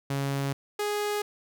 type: tone pair in turn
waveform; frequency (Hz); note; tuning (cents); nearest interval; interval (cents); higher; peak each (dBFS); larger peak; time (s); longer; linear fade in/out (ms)
sawtooth; 138.59 / 415.3; C#3 / G#4; 0 / 0; octave + perfect fifth; 1900; second; -23; neither; 0.1-0.53 / 0.79-1.22; neither; 5
effects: none